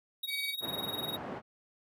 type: tone with tremolo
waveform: square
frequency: 3770 Hz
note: A#7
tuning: 19 cents sharp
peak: -33 dBFS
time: 0.23-1.17 s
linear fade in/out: 5 ms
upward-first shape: sine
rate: 20 Hz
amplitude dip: 85%
type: tone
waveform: 35% pulse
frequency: 2267 Hz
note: C#7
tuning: 38 cents sharp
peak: -33 dBFS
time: 0.27-0.55 s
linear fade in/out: 50 ms
type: band-pass noise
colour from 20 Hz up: pink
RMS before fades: -41 dBFS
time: 0.6-1.42 s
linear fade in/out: 50 ms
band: 180 to 1200 Hz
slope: 12 dB/octave
effects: none